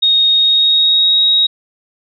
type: tone with pitch glide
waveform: sine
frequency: 3728 to 3791 Hz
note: A#7 to A#7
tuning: -1 to +28 cents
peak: -8 dBFS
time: 0.02-1.47 s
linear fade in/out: 10 ms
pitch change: +29 cents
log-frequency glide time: 0.34-1.22 s
effects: none